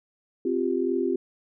sine chord, C suspended fourth, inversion none, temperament equal, 261.6 / 349.2 / 392 Hz, C4 / F4 / G4, 0 / 0 / 0 cents, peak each -28 / -26 / -27 dBFS, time 0.45-1.16 s, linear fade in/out 5 ms, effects none

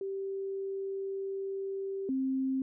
sine tone pair in turn, 389.6 / 264.5 Hz, G4 / C4, -11 / +19 cents, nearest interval perfect fifth, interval 670 cents, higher first, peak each -33 / -28 dBFS, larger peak second, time 0.01-2.09 / 2.09-2.62 s, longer first, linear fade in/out 2 ms, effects none

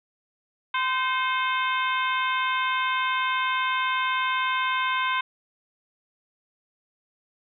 harmonic tone with a mistuned harmonic, 516 Hz, C5, 24 cents flat, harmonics 2 / 3 / 4 / 5 / 6 / 7, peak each -25 / -29 / -31 / -33 / -35 / -36 dBFS, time 0.74-5.21 s, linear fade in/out 5 ms, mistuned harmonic 4, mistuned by +63 cents, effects none

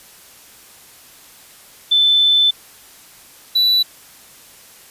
sine / triangle tone pair in turn, 3522 / 3957 Hz, A7 / B7, +1 / +3 cents, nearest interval major second, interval 202 cents, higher second, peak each -10 dBFS, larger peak neither, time 1.91-2.51 / 3.55-3.83 s, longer first, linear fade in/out 10 ms, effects white hiss -44 dBFS RMS until 4.9 s + resampled to 32000 Hz

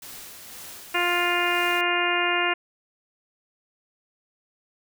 white noise with tremolo, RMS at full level -40 dBFS, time 0.02-1.81 s, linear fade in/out 2 ms, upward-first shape sine, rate 2 Hz, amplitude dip 35%
harmonic tone, 351.1 Hz, F4, 9 cents sharp, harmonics 1 / 2 / 3 / 4 / 5 / 6 / 7 / 8, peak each -29 / -29 / -29 / -29 / -29 / -29 / -29 / -29 dBFS, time 0.94-2.54 s, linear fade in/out 10 ms
effects none

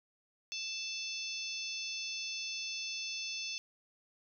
harmonic tone with a mistuned harmonic, 880 Hz, A5, in tune, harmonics 3 / 4 / 5 / 6 / 7, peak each -42 / -45 / -45 / -43 / -45 dBFS, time 0.52-3.58 s, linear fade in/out 0 ms, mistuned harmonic 4, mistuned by -17 cents, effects none

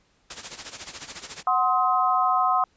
white noise with tremolo, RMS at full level -33 dBFS, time 0.3-1.43 s, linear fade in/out 5 ms, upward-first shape sine, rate 14 Hz, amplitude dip 75%
sine chord, C diminished, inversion second, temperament equal with one note detuned, 740 / 1046.5 / 1267.7 Hz, Gb5 / C6 / Eb6, 0 / 0 / +32 cents, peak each -23 dBFS, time 1.47-2.64 s, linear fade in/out 2 ms
effects pink hiss -65 dBFS RMS until 2.76 s + resampled to 16000 Hz

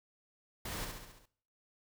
pink noise with echo, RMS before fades -41 dBFS, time 0.65-0.85 s, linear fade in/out 5 ms, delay 68 ms, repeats 6, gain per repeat -4 dB, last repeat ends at 1.258 s, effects noise-tail reverb RT60 0.6 s tail -20 dB re dry

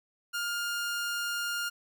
sawtooth tone, 1410 Hz, F6, 16 cents sharp, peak -27 dBFS, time 0.33-1.7 s, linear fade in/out 20 ms, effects none

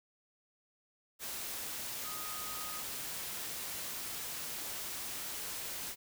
sine tone in noise, 1248 Hz, D#6, 5 cents sharp, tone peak -46 dBFS, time 2.03-2.83 s, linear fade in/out 50 ms, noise white, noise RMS -41 dBFS, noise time 1.19-5.96 s, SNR -8 dB, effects none

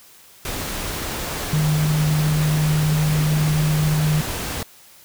sine tone in noise, 152.8 Hz, D#3, 31 cents flat, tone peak -16 dBFS, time 1.53-4.21 s, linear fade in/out 2 ms, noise pink, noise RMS -27 dBFS, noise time 0.45-4.63 s, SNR +8 dB, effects white hiss -48 dBFS RMS until 5.04 s

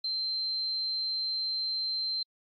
sine tone, 4123 Hz, C8, 26 cents flat, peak -29 dBFS, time 0.04-2.23 s, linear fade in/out 5 ms, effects AAC 48 kbps

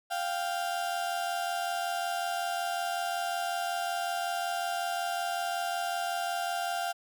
35% pulse tone pair together, 698.6 / 784 Hz, F5 / G5, 0 / 0 cents, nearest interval major second, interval 200 cents, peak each -30 / -33 dBFS, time 0.1-6.93 s, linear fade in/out 20 ms, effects none

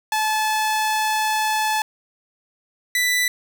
sawtooth tone pair in turn, 865 / 1980.4 Hz, A5 / B6, -30 / +4 cents, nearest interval octave + major second, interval 1434 cents, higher second, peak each -15 / -14 dBFS, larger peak second, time 0.12-1.82 / 2.95-3.28 s, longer first, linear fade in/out 2 ms, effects none

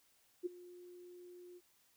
sine tone with ADSR envelope, 355.8 Hz, F4, 32 cents sharp, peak -33 dBFS, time 0.43-1.61 s, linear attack 29 ms, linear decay 16 ms, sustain -19 dB, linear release 43 ms, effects white hiss -72 dBFS RMS until 1.96 s

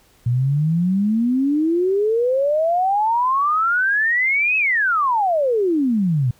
sine exponential two-way sweep, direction up then down, 117.1 to 2600 to 117.1 Hz, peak -15 dBFS, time 0.26-6.31 s, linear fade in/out 5 ms, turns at 4.57 s, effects pink hiss -55 dBFS RMS until 6.39 s

